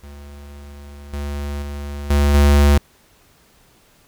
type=tone with level steps; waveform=square; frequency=71.8 Hz; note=D2; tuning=39 cents flat; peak=-36 / -24 / -27 / -13 / -10 dBFS; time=0.03-2.78 s; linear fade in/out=5 ms; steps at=1.13 / 1.62 / 2.1 / 2.34 s; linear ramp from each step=5 ms; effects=pink hiss -54 dBFS RMS until 4.07 s